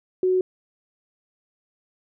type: tone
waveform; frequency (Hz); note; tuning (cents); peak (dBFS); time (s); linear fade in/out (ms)
sine; 370; F#4; 0; -17; 0.23-0.41; 2
effects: none